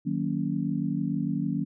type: chord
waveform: sine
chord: D# minor seventh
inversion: none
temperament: just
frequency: 155.56 / 186.68 / 233.3 / 280 Hz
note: D#3 / F#3 / A#3 / C#4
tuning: 0 / +16 / +2 / +18 cents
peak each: -31 dBFS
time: 0.05-1.65 s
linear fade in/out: 20 ms
effects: none